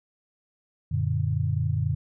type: chord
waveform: sine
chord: Gb augmented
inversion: none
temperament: equal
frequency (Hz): 92.5 / 116.54 / 146.83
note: Gb2 / Bb2 / D3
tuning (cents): 0 / 0 / 0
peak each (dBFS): -27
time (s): 0.91-1.95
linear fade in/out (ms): 10
effects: none